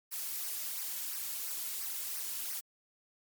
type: noise with flanger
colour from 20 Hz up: blue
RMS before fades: -38 dBFS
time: 0.11-2.61 s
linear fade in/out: 20 ms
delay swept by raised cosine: 0.27 to 2.57 ms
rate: 2.9 Hz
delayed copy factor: -0.65
effects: MP3 96 kbps